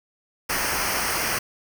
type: noise with comb filter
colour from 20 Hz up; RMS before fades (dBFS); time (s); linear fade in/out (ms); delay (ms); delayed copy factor
pink; -25; 0.49-1.39; 10; 0.27; -0.75
effects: none